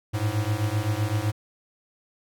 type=beating tone pair; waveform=square; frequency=102.4 / 110.2 Hz; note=G#2 / A2; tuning=-24 / +3 cents; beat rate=7.8 Hz; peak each=-27 dBFS; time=0.13-1.32 s; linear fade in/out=20 ms; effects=none